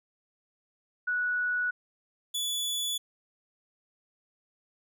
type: tone pair in turn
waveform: sine / sawtooth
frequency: 1471 / 3440 Hz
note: F#6 / A7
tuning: -11 / -40 cents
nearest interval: octave + minor third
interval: 1471 cents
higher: second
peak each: -26 dBFS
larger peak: neither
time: 1.07-1.71 / 2.34-2.98 s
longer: neither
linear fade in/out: 10 ms
effects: none